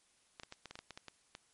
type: clicks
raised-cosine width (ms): 0.2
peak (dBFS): -29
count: 11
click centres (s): 0.398 / 0.434 / 0.524 / 0.657 / 0.71 / 0.755 / 0.79 / 0.907 / 0.975 / 1.083 / 1.351
effects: white hiss -71 dBFS RMS until 1.53 s + MP3 48 kbps